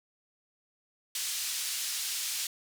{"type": "band-pass noise", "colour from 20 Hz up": "pink", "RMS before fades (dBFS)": -34, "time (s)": [1.15, 2.47], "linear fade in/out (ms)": 2, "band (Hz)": [3800, 12000], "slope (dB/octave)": 12, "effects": []}